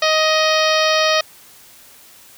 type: harmonic tone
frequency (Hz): 626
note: D#5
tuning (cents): +10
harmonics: 1 / 2 / 3 / 4 / 5 / 6 / 7 / 8 / 9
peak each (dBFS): -17 / -20 / -22 / -23 / -24 / -25 / -25 / -26 / -27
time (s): 0.02-1.21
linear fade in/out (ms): 5
effects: white hiss -45 dBFS RMS until 2.37 s